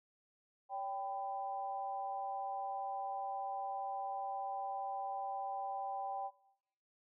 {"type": "tone with amplitude modulation", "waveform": "sine", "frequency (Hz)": 784, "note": "G5", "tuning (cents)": 0, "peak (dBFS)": -34, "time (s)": [0.69, 6.31], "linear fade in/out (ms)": 50, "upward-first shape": "sine", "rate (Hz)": 217, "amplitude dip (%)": 75, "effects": ["noise-tail reverb RT60 0.8 s tail -20 dB re dry"]}